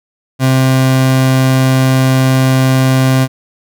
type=tone; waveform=30% pulse; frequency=131.2 Hz; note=C3; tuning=5 cents sharp; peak=-5 dBFS; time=0.39-3.28 s; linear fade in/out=50 ms; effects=none

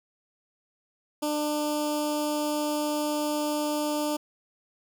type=tone with notch filter; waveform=15% pulse; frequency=298.7 Hz; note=D4; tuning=29 cents sharp; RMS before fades=-28 dBFS; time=1.22-4.17 s; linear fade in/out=10 ms; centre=1800 Hz; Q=0.67; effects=none

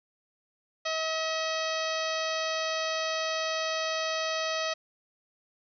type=harmonic tone with a mistuned harmonic; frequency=639 Hz; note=D#5; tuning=46 cents sharp; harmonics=1 / 2 / 3 / 4 / 5 / 6 / 7 / 8 / 9; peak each=-32 / -35 / -37 / -38 / -39 / -40 / -40 / -41 / -42 dBFS; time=0.85-4.74 s; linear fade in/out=10 ms; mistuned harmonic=9; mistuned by=+53 cents; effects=none

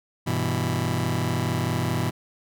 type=chord; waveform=sawtooth; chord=E minor; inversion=first; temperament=just; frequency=98.89 / 123.61 / 164.81 Hz; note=G2 / B2 / E3; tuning=+16 / +2 / 0 cents; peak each=-25 / -22 / -24 dBFS; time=0.26-2.11 s; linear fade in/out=20 ms; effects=none

